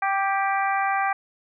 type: harmonic tone with a mistuned harmonic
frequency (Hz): 391.5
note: G4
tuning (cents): -2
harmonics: 2 / 3 / 4 / 5 / 6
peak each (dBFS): -23 / -27 / -29 / -31 / -33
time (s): 0.02-1.13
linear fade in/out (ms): 5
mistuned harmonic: 4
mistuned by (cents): +17
effects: none